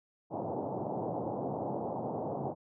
white band-pass noise, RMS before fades -36 dBFS, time 0.3-2.55 s, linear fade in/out 50 ms, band 100 to 860 Hz, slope 48 dB/octave, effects none

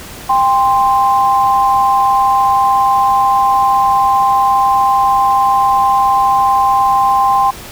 sine tone pair together, 795 / 1044.5 Hz, G5 / C6, +24 / -3 cents, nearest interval perfect fourth, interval 473 cents, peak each -11 dBFS, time 0.29-7.51 s, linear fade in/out 10 ms, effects pink hiss -31 dBFS RMS until 7.71 s

